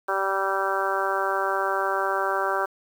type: harmonic tone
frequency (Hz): 194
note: G3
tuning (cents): -18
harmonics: 2 / 3 / 4 / 5 / 6 / 7 / 8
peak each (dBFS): -30 / -30 / -30 / -30 / -30 / -30 / -30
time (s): 0.08-2.66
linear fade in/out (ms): 10
effects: 8-bit